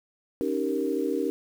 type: chord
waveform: sine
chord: Eb dominant seventh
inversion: third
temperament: equal with one note detuned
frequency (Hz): 277.2 / 311.1 / 389.3 / 466.2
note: Db4 / Eb4 / G4 / Bb4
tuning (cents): 0 / 0 / -12 / 0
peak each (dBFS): -30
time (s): 0.41-1.3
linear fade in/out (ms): 0
effects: 8-bit